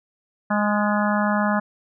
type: harmonic tone with a mistuned harmonic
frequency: 207.7 Hz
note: G#3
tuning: in tune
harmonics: 1 / 3 / 4 / 5 / 6 / 7 / 8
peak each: -21 / -26 / -27 / -28 / -29 / -29 / -30 dBFS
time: 0.5-1.6 s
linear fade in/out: 10 ms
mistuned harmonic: 8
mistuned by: +38 cents
effects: none